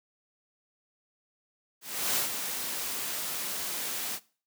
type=noise with ADSR envelope; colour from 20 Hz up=white; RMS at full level=-27 dBFS; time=1.81-4.2 s; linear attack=350 ms; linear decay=130 ms; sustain=-7 dB; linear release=57 ms; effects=noise-tail reverb RT60 0.4 s tail -21 dB re dry + high-pass 150 Hz 12 dB/octave